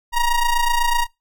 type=ring-modulated tone; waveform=square; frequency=470 Hz; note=A#4; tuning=14 cents sharp; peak=-13 dBFS; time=0.12-1.07 s; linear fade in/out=50 ms; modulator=484 Hz; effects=noise-tail reverb RT60 0.2 s tail -22 dB re dry